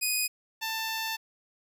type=tone pair in turn; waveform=10% pulse; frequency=2489 / 889.4 Hz; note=D#7 / A5; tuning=0 / +18 cents; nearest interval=octave + tritone; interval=1782 cents; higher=first; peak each=-17 / -22 dBFS; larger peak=first; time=0.01-0.28 / 0.61-1.17 s; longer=second; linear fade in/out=20 ms; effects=none